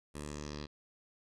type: tone with low-pass filter sweep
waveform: 10% pulse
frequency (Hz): 74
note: D2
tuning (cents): +14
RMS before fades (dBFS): -43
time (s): 0.14-0.67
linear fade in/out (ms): 20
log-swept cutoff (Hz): 10000 to 4300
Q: 3.4
effects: none